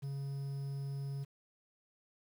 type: tone with quantisation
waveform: triangle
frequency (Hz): 138.59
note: C#3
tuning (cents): 0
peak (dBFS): -35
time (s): 0.02-1.25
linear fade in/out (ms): 20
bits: 10
effects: none